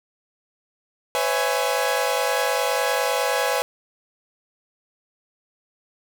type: chord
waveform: sawtooth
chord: C# minor seventh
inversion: third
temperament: equal with one note detuned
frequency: 504.6 / 554.4 / 659.3 / 830.6 Hz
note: B4 / C#5 / E5 / G#5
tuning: +37 / 0 / 0 / 0 cents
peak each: -21 / -22 / -24 / -22 dBFS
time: 1.15-3.62 s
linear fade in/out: 0 ms
effects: none